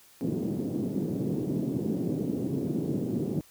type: band-pass noise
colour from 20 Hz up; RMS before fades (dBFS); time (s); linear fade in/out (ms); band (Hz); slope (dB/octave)
white; -30; 0.21-3.41; 0; 130 to 340; 24
effects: white hiss -57 dBFS RMS until 3.5 s